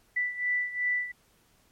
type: beating tone pair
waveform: sine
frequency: 1975.5 / 1978.2 Hz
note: B6 / B6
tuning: 0 / +2 cents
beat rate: 2.7 Hz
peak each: -28 / -32 dBFS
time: 0.16-1.12 s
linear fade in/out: 10 ms
effects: pink hiss -65 dBFS RMS until 1.71 s + MP3 64 kbps